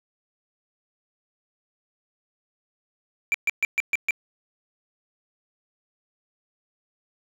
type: tone bursts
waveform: triangle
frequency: 2349 Hz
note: D7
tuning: in tune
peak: -17 dBFS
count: 6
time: 3.32-4.108 s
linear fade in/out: 0 ms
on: 23 ms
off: 130 ms
effects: none